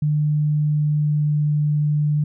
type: tone with pitch glide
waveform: sine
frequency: 150 to 149.05 Hz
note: D3 to D3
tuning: +37 to +26 cents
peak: -16 dBFS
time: 0.02-2.24 s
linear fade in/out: 5 ms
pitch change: -11 cents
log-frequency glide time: 0.71-1.45 s
effects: none